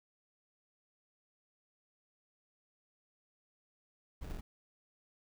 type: noise with sample-and-hold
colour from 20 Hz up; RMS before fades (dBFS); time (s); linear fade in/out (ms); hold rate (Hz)
brown; -42; 4.21-4.41; 10; 1050
effects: none